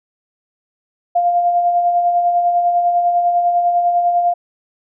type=tone with tremolo; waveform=sine; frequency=700 Hz; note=F5; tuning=4 cents sharp; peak=-10 dBFS; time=1.15-4.34 s; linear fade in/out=10 ms; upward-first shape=sine; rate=10 Hz; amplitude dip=40%; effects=none